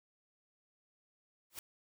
white noise with exponential growth, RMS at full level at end -40 dBFS, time 1.5-1.59 s, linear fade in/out 2 ms, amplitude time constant 19 ms, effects none

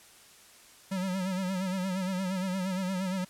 square tone with vibrato, 187.2 Hz, F#3, 20 cents sharp, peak -30 dBFS, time 0.91-3.25 s, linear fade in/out 10 ms, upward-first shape sine, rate 8.6 Hz, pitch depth 69 cents each way, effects white hiss -55 dBFS RMS until 3.29 s + low-pass 11000 Hz 12 dB/octave

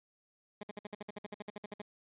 15% pulse tone bursts, 207.7 Hz, G#3, in tune, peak -34 dBFS, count 16, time 0.61-1.818 s, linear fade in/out 5 ms, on 23 ms, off 56 ms, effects resampled to 8000 Hz

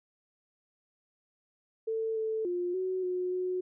sine tone with pitch steps, 445.7 / 440.4 / 354.2 / 372.7 / 363.3 / 366.2 Hz, A4 / A4 / F4 / F#4 / F#4 / F#4, +22 / +2 / +24 / +13 / -32 / -18 cents, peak -29 dBFS, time 1.87-3.61 s, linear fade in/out 10 ms, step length 290 ms, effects none

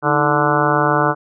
harmonic tone with a mistuned harmonic, 146.83 Hz, D3, in tune, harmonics 1 / 2 / 3 / 4 / 5 / 6 / 7 / 8 / 9 / 10, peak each -22 / -22 / -22 / -22 / -22 / -22 / -22 / -22 / -22 / -22 dBFS, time 0.02-1.15 s, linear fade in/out 50 ms, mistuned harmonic 2, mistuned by +110 cents, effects none

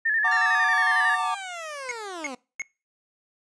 sine tone with vibrato, 1760 Hz, A6, in tune, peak -20 dBFS, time 0.05-1.16 s, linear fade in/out 10 ms, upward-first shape square, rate 11 Hz, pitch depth 49 cents each way
triangle chord, Gb augmented, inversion none, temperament equal with one note detuned, 740 / 912.1 / 1174.7 Hz, Gb5 / Bb5 / D6, 0 / -38 / 0 cents, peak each -27 / -27 / -25 dBFS, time 0.24-1.35 s, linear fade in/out 10 ms
15% pulse linear sweep, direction down, 1396.9 to 240 Hz, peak -27 dBFS, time 0.31-2.35 s, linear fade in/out 5 ms
square tone bursts, 2175 Hz, C#7, 33 cents flat, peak -28 dBFS, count 3, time 1.89-2.619 s, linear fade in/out 0 ms, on 23 ms, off 330 ms
effects noise-tail reverb RT60 0.3 s tail -23 dB re dry + resampled to 22050 Hz

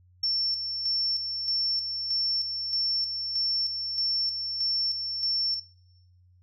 sine tone with tremolo, 5420 Hz, E8, 47 cents sharp, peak -23 dBFS, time 0.23-5.6 s, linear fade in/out 5 ms, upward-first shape square, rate 1.6 Hz, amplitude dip 45%, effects noise-tail reverb RT60 1.0 s tail -23 dB re dry + added 90 Hz sine -56 dBFS peak until 6.42 s

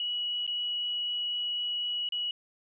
sine tone with dropouts, 2926 Hz, F#7, 20 cents flat, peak -29 dBFS, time 0-2.31 s, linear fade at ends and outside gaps 2 ms, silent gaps 0.466-0.476 / 2.089-2.122 s, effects none

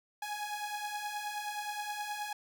sawtooth beating tone pair, 827 / 836.5 Hz, G#5 / G#5, -8 / +12 cents, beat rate 9.5 Hz, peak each -38 / -34 dBFS, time 0.22-2.33 s, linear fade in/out 5 ms, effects none

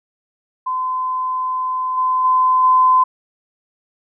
sine tone with level steps, 1024 Hz, C6, 38 cents flat, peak -18 / -14 / -11 / -9 dBFS, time 0.66-3.04 s, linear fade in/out 10 ms, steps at 1.97 / 2.24 / 2.63 s, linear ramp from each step 10 ms, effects none

